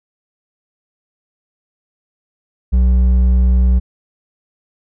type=tone with hard clipping; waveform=sine; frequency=62.1 Hz; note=B1; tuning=10 cents sharp; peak=-10 dBFS; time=2.72-3.8 s; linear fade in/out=20 ms; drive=5 dB; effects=none